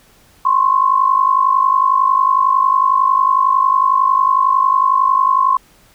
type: tone pair together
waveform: sine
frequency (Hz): 1037 / 1088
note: C6 / C#6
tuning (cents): -16 / -33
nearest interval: minor second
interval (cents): 83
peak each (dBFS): -13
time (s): 0.45-5.57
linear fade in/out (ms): 5
effects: pink hiss -50 dBFS RMS until 5.94 s